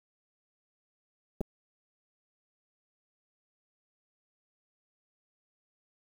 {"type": "clicks", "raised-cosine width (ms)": 2, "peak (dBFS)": -20, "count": 2, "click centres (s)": [1.408, 1.413], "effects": ["8-bit"]}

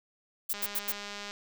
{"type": "noise bursts", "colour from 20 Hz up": "violet", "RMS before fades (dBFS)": -30, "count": 4, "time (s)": [0.49, 0.922], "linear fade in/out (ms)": 10, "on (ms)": 45, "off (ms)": 84}
{"type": "click train", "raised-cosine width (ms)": 0.2, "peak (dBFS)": -23, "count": 158, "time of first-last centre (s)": [0.54, 1.31], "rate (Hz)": 204}
{"effects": []}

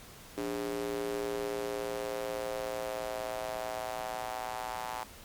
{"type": "tone with high-pass filter sweep", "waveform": "square", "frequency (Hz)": 58.27, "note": "A#1", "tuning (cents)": 0, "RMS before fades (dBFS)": -36, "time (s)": [0.37, 5.04], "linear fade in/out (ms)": 10, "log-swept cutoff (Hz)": [340, 860], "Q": 3.8, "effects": ["pink hiss -51 dBFS RMS until 5.24 s", "MP3 96 kbps"]}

